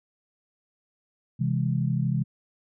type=chord; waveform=sine; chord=C augmented; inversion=none; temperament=just; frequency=130.81 / 163.52 / 204.4 Hz; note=C3 / E3 / G#3; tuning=0 / -14 / -27 cents; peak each=-25 / -27 / -30 dBFS; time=1.39-2.24 s; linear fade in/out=20 ms; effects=none